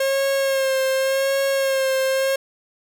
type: tone with vibrato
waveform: 45% pulse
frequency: 538 Hz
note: C5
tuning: 48 cents sharp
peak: -18 dBFS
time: 0-2.36 s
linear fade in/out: 5 ms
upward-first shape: sine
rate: 0.88 Hz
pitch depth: 29 cents each way
effects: none